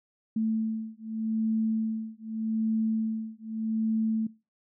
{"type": "beating tone pair", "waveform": "sine", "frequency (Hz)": [220.7, 221.53], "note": ["A3", "A3"], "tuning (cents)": [5, 12], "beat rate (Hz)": 0.83, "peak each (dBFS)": -30, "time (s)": [0.36, 4.27], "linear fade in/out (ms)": 5, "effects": ["noise-tail reverb RT60 0.3 s tail -21 dB re dry"]}